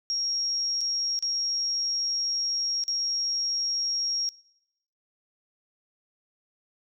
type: tone with dropouts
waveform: sine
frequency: 5588 Hz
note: F8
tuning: in tune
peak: -25 dBFS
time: 0.1-4.29 s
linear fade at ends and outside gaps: 0 ms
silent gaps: 0.808-0.813 / 1.19-1.225 / 2.838-2.88 s
effects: noise-tail reverb RT60 0.9 s tail -23 dB re dry